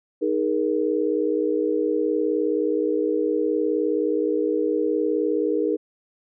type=chord; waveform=sine; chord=D# suspended fourth; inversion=none; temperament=equal with one note detuned; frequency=311.1 / 415.3 / 474.6 Hz; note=D#4 / G#4 / A#4; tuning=0 / 0 / +31 cents; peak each=-24 dBFS; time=0.21-5.77 s; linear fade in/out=20 ms; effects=none